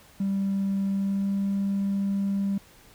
triangle tone with pitch glide, 196 to 197.82 Hz, G3 to G3, 0 to +16 cents, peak -20 dBFS, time 0.2-2.58 s, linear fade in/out 5 ms, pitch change +16 cents, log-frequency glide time 0.91-1.36 s, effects tanh soft clip ceiling -20 dBFS + pink hiss -54 dBFS RMS until 2.94 s

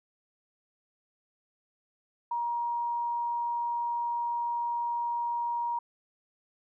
sine tone, 947 Hz, A#5, 27 cents sharp, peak -28 dBFS, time 2.31-5.79 s, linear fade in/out 5 ms, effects none

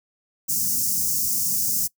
white band-stop noise, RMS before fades -23 dBFS, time 0.48-1.88 s, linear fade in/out 20 ms, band 250 to 5300 Hz, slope 48 dB/octave, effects noise-tail reverb RT60 0.1 s tail -22 dB re dry + high-pass 100 Hz 12 dB/octave

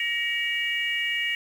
sine tone cluster, 1887 / 2281 / 2852 Hz, A#6 / C#7 / F7, +21 / +49 / +36 cents, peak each -28 dBFS, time 0-1.35 s, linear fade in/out 2 ms, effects tanh soft clip ceiling -15 dBFS + 8-bit

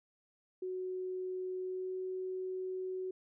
sine tone with pitch glide, 370 to 372.6 Hz, F#4 to F#4, 0 to +12 cents, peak -36 dBFS, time 0.62-3.11 s, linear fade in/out 5 ms, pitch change +12 cents, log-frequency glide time 1.59-1.95 s, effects none

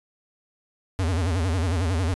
square tone with vibrato, 87.4 Hz, F2, 2 cents sharp, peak -22 dBFS, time 0.99-2.14 s, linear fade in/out 0 ms, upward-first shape sine, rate 11 Hz, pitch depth 180 cents each way, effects resampled to 24000 Hz

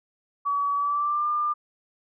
sine tone with pitch glide, 1138 to 1200.1 Hz, C#6 to D6, +45 to +37 cents, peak -22 dBFS, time 0.45-1.54 s, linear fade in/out 20 ms, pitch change +92 cents, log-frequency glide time 0.75-1.28 s, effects none

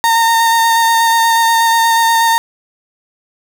35% pulse tone with vibrato, 916 Hz, A#5, 31 cents flat, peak -7 dBFS, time 0.04-2.38 s, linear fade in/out 0 ms, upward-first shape square, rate 8.3 Hz, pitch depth 12 cents each way, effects none

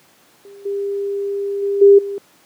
sine tone with level steps, 400 Hz, G4, 35 cents sharp, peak -37 / -19 / -16 / -4 / -22 dBFS, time 0.45-2.18 s, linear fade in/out 0 ms, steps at 0.65 / 1.62 / 1.81 / 1.98 s, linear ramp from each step 10 ms, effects pink hiss -52 dBFS RMS until 2.45 s + high-pass 200 Hz 12 dB/octave

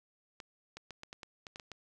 clicks, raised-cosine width 0.2 ms, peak -28 dBFS, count 10, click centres 0.402 / 0.77 / 0.907 / 1.034 / 1.129 / 1.232 / 1.468 / 1.559 / 1.598 / 1.717 s, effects none

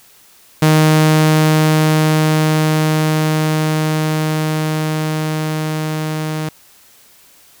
sawtooth tone with level ramp, 155.56 Hz, D#3, in tune, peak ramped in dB -4 to -15 dBFS, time 0.62-6.49 s, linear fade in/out 5 ms, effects white hiss -47 dBFS RMS until 7.6 s

